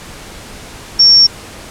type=tone; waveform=sine; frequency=5490 Hz; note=F8; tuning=31 cents flat; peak=-3 dBFS; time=0.99-1.27 s; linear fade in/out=10 ms; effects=pink hiss -32 dBFS RMS until 1.7 s + low-pass 10000 Hz 12 dB/octave